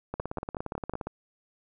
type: two click trains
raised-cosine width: 1 ms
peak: -19 / -19 dBFS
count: 17 / 5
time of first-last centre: 0.14-1.07 / 0.2-0.937 s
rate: 17.2 / 5.43 Hz
effects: none